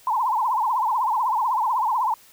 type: tone with vibrato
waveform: sine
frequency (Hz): 944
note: A#5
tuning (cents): +22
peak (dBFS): -19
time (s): 0.07-2.14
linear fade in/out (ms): 2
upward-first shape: triangle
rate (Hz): 16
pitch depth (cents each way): 230
effects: white hiss -52 dBFS RMS until 2.32 s